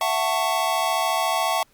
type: chord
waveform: square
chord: F# minor seventh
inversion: third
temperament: just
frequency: 666 / 740 / 888 / 1110 Hz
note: E5 / F#5 / A5 / C#6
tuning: +18 / 0 / +16 / +2 cents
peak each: -27 dBFS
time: 0.01-1.63 s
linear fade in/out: 2 ms
effects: pink hiss -60 dBFS RMS until 1.73 s + Opus 48 kbps